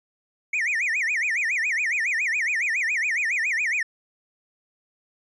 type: tone with vibrato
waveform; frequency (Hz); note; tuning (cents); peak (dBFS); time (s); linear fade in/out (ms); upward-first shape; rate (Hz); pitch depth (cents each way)
triangle; 2111; C7; +15; -20; 0.53-3.83; 5; sine; 7.2; 300
effects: resampled to 22050 Hz